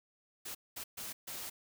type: noise bursts at uneven times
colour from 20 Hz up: white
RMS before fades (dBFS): -43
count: 4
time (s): 0.45-0.55 / 0.76-0.84 / 0.97-1.13 / 1.27-1.5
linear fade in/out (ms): 10
effects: none